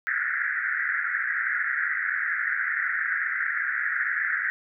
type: band-pass noise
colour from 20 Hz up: white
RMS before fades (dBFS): -27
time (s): 0.07-4.5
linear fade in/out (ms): 0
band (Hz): 1400 to 2000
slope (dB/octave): 96
effects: none